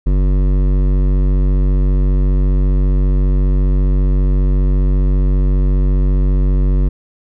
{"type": "tone with hard clipping", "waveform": "triangle", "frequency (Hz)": 47.39, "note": "F#1", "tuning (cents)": 42, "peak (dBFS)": -12, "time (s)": [0.06, 6.89], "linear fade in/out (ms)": 10, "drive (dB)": 18, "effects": []}